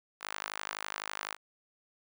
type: tone with high-pass filter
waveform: sawtooth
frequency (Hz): 51.91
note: G#1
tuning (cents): 0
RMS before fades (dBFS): -40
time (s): 0.2-1.37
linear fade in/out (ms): 50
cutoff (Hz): 1200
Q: 1.3
effects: none